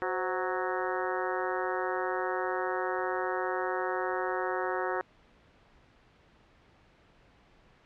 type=harmonic tone with a mistuned harmonic; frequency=185 Hz; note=F#3; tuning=in tune; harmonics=2 / 3 / 4 / 5 / 6 / 7 / 8 / 9 / 10; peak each=-34 / -36 / -37 / -38 / -39 / -39 / -40 / -41 / -41 dBFS; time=0.02-5.01 s; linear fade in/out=0 ms; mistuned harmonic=3; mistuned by=-86 cents; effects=pink hiss -61 dBFS RMS until 7.85 s + low-pass 3000 Hz 12 dB/octave